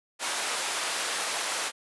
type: high-pass noise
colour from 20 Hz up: pink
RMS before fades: -30 dBFS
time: 0.19-1.72 s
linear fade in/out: 50 ms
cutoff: 760 Hz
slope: 12 dB/octave
effects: resampled to 24000 Hz